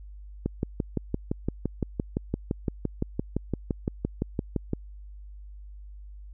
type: click train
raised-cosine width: 3 ms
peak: -13 dBFS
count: 26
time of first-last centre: 0.46-4.734 s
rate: 5.85 Hz
effects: added 50 Hz sine -41 dBFS peak until 6.33 s